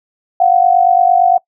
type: tone pair together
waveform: sine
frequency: 702 / 750.8 Hz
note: F5 / F#5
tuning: +9 / +25 cents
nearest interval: minor second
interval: 116 cents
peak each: -10 dBFS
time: 0.4-1.38 s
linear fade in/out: 5 ms
effects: noise-tail reverb RT60 0.1 s tail -23 dB re dry